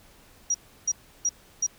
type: tone bursts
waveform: sine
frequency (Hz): 5740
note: F8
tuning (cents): +47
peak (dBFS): -21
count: 4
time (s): 0.5-1.666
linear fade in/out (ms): 5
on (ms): 44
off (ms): 330
effects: pink hiss -55 dBFS RMS until 1.78 s